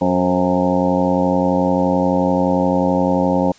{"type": "harmonic tone with a mistuned harmonic", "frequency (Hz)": 91.5, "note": "F#2", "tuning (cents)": -19, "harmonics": [1, 2, 3, 4, 5, 6, 7, 8, 9, 10], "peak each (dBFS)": [-30, -19, -19, -28, -30, -19, -26, -30, -24, -25], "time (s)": [0.01, 3.52], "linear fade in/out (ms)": 5, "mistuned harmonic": 6, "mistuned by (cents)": -47, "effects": ["white hiss -47 dBFS RMS until 3.58 s", "resampled to 16000 Hz"]}